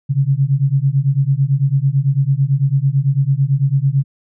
sine beating tone pair, 133.1 / 142.1 Hz, C3 / C#3, +30 / +43 cents, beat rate 9 Hz, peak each -15 dBFS, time 0.09-4.04 s, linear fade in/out 20 ms, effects none

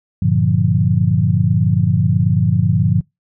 sine chord, G minor seventh, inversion none, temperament equal, 98 / 116.54 / 146.83 / 174.61 Hz, G2 / Bb2 / D3 / F3, 0 / 0 / 0 / 0 cents, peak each -17 dBFS, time 0.22-3.01 s, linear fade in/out 5 ms, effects noise-tail reverb RT60 0.2 s tail -26 dB re dry

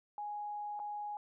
sine tone with dropouts, 830.6 Hz, G#5, in tune, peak -38 dBFS, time 0.18-1.17 s, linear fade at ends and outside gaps 1 ms, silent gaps 0.793-0.799 s, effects none

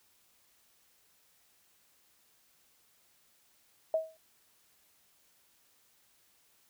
sine tone with exponential decay, 640 Hz, D#5, 49 cents sharp, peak -23 dBFS, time 3.94-4.17 s, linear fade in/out 2 ms, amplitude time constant 48 ms, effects white hiss -68 dBFS RMS until 6.69 s

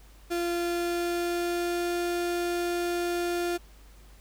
35% pulse tone with pitch glide, 345.5 to 348.7 Hz, F4 to F4, -19 to -3 cents, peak -25 dBFS, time 0.3-3.58 s, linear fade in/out 20 ms, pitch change +16 cents, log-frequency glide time 0.52-1.95 s, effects added 50 Hz sine -50 dBFS peak until 4.2 s + pink hiss -58 dBFS RMS until 4.2 s

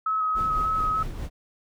sine tone with vibrato, 1279 Hz, D#6, 47 cents sharp, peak -22 dBFS, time 0.06-1.03 s, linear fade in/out 5 ms, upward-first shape square, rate 3.4 Hz, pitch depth 14 cents each way
brown noise with tremolo, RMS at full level -31 dBFS, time 0.34-1.3 s, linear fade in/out 50 ms, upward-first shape sine, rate 4.7 Hz, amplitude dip 40%
effects none

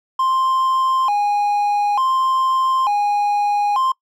triangle tone with vibrato, 929 Hz, A#5, 6 cents flat, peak -13 dBFS, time 0.19-3.92 s, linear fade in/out 5 ms, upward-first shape square, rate 0.56 Hz, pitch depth 210 cents each way, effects noise-tail reverb RT60 0.1 s tail -23 dB re dry

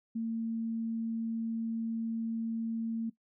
sine tone, 226.8 Hz, A#3, 47 cents flat, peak -31 dBFS, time 0.15-3.1 s, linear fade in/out 10 ms, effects noise-tail reverb RT60 0.1 s tail -17 dB re dry

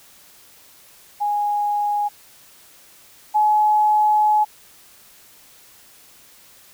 sine tone pair in turn, 827 / 848.3 Hz, G#5 / G#5, -8 / +36 cents, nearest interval unison, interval 44 cents, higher second, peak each -18 / -13 dBFS, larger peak second, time 1.2-2.09 / 3.34-4.45 s, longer second, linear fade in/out 20 ms, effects white hiss -49 dBFS RMS until 6.73 s

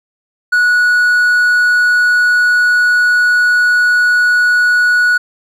triangle tone, 1465 Hz, F#6, 18 cents flat, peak -6 dBFS, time 0.52-5.18 s, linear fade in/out 10 ms, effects none

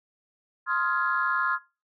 sine chord, F minor seventh, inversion second, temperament just, 1047.7 / 1257.2 / 1396.9 / 1676.3 Hz, C6 / Eb6 / F6 / Ab6, +2 / +18 / 0 / +16 cents, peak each -28 / -30 / -27 / -29 dBFS, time 0.66-1.59 s, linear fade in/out 50 ms, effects noise-tail reverb RT60 0.3 s tail -20 dB re dry + tanh soft clip ceiling -13 dBFS

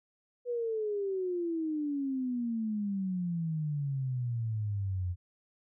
sine exponential sweep, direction down, 492.7 to 87.31 Hz, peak -30 dBFS, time 0.45-5.16 s, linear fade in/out 50 ms, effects none

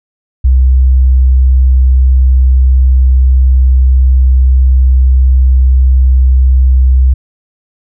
sine tone, 64.4 Hz, C2, 27 cents flat, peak -3 dBFS, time 0.44-7.14 s, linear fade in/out 10 ms, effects none

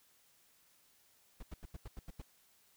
brown noise bursts, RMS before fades -45 dBFS, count 8, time 1.4-2.219 s, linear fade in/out 5 ms, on 28 ms, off 85 ms, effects white hiss -69 dBFS RMS until 2.76 s

